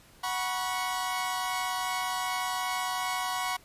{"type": "chord", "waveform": "sawtooth", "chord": "F# suspended fourth", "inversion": "none", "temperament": "equal with one note detuned", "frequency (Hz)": [740, 969.7, 1108.7], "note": ["F#5", "B5", "C#6"], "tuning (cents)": [0, -32, 0], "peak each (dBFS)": -30, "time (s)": [0.23, 3.57], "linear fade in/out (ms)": 10, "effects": ["pink hiss -57 dBFS RMS until 3.64 s", "resampled to 32000 Hz"]}